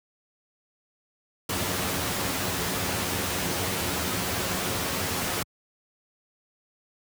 pink noise with comb filter, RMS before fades -28 dBFS, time 1.49-5.43 s, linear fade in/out 5 ms, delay 11 ms, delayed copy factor +0.55, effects high-pass 80 Hz 12 dB/octave

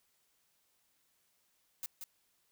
blue noise with echo, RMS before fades -40 dBFS, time 1.83-1.86 s, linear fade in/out 0 ms, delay 180 ms, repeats 1, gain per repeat -5 dB, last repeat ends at 2.04 s, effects white hiss -75 dBFS RMS until 2.51 s

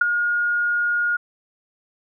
sine tone with ADSR envelope, 1430 Hz, F6, 41 cents sharp, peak -9 dBFS, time 0.01-1.17 s, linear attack 6 ms, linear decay 11 ms, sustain -9 dB, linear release 11 ms, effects none

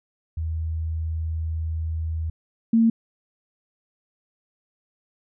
sine tone pair in turn, 80.4 / 227.4 Hz, E2 / A#3, -43 / -43 cents, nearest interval octave + tritone, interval 1800 cents, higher second, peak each -24 / -14 dBFS, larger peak second, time 0.37-2.3 / 2.73-2.9 s, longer first, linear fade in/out 5 ms, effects none

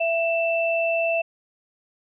sine tone pair together, 665.2 / 2659 Hz, E5 / E7, +16 / +14 cents, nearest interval 2 octaves, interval 2398 cents, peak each -21 / -25 dBFS, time 0-1.22 s, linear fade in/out 10 ms, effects none

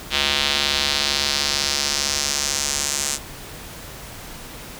square tone with band-pass filter sweep, 71.1 Hz, C#2, 45 cents sharp, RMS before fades -22 dBFS, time 0.1-3.19 s, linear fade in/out 50 ms, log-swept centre 3400 to 7400 Hz, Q 2.1, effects pink hiss -37 dBFS RMS until 4.79 s

